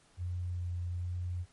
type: tone with vibrato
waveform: sine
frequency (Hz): 88.5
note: F2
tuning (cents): +23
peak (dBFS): -33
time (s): 0.17-1.46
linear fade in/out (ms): 50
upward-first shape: sine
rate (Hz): 1.2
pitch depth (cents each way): 12
effects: pink hiss -65 dBFS RMS until 1.52 s + MP3 48 kbps